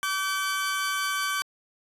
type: tone pair together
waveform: sawtooth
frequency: 1151.4 / 1537 Hz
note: D6 / G6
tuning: -35 / -35 cents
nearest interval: perfect fourth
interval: 500 cents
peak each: -25 dBFS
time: 0.03-1.42 s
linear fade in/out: 0 ms
effects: resampled to 32000 Hz